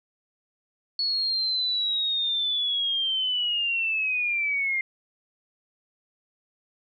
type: linear sweep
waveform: sine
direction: down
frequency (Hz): 4397 to 2100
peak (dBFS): -23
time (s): 0.99-4.81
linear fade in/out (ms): 2
effects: none